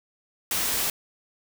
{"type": "noise", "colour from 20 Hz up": "white", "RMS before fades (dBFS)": -26, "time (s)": [0.51, 0.9], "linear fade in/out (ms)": 2, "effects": []}